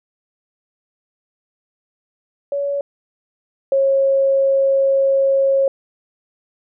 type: tone pair in turn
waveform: sine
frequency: 565 / 544.1 Hz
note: C#5 / C#5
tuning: +33 / -32 cents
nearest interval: minor second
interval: 65 cents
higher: first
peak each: -18 / -12 dBFS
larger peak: second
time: 2.52-2.81 / 3.72-5.68 s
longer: second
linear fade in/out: 2 ms
effects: none